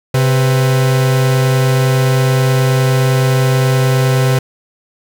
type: tone pair together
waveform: 45% pulse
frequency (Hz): 131.9 / 498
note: C3 / B4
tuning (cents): +14 / +14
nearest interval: octave + major seventh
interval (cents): 2300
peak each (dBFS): -10 / -20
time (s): 0.14-4.39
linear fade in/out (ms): 5
effects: none